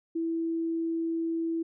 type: tone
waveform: sine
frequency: 329.6 Hz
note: E4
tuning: in tune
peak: -27 dBFS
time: 0.15-1.63 s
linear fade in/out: 10 ms
effects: none